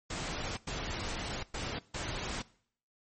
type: noise bursts at uneven times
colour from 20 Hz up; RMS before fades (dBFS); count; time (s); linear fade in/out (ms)
pink; -37; 4; 0.1-0.57 / 0.67-1.43 / 1.54-1.79 / 1.94-2.42; 5
effects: noise-tail reverb RT60 0.6 s tail -21 dB re dry + MP3 32 kbps